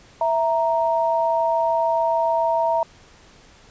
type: tone pair together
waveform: sine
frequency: 659.3 / 932.4 Hz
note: E5 / A#5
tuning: 0 / 0 cents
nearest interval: tritone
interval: 600 cents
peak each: -20 dBFS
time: 0.21-2.83 s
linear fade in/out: 2 ms
effects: pink hiss -50 dBFS RMS until 3.7 s + resampled to 16000 Hz